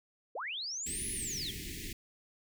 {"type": "linear two-way sweep", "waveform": "sine", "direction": "up then down", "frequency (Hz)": [382.7, 10640, 3083], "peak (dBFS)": -36, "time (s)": [0.35, 1.51], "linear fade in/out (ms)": 5, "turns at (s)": 1.09}
{"type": "band-stop noise", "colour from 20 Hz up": "pink", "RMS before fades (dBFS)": -42, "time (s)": [0.86, 1.93], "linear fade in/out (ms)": 5, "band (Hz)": [420, 1800], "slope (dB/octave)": 96}
{"effects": []}